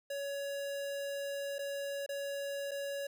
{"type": "tone with dropouts", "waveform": "square", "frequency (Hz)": 561, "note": "C#5", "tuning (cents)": 21, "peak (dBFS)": -37, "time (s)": [0.1, 3.07], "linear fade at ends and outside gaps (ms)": 5, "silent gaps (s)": [[1.584, 1.59], [2.063, 2.09], [2.711, 2.715]], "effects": []}